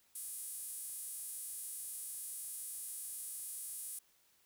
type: tone with high-pass filter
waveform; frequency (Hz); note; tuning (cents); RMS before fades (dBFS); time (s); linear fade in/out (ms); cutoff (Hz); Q
sawtooth; 413.6; G#4; -7; -45; 0.15-3.99; 5; 10000; 3.4
effects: white hiss -71 dBFS RMS until 4.45 s